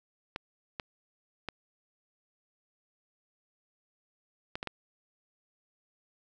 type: clicks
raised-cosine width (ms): 0.3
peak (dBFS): -19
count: 6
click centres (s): 0.361 / 0.798 / 1.487 / 4.555 / 4.629 / 4.673
effects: none